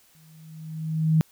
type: tone with exponential growth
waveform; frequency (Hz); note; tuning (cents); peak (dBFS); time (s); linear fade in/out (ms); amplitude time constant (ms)
sine; 158.3; D#3; +30; -14; 0.15-1.21; 0; 230
effects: white hiss -59 dBFS RMS until 1.31 s